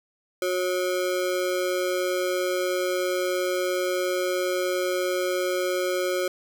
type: ring-modulated tone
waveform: square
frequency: 455.1 Hz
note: A#4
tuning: 42 cents flat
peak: -21 dBFS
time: 0.42-6.28 s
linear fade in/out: 2 ms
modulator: 91.5 Hz
effects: none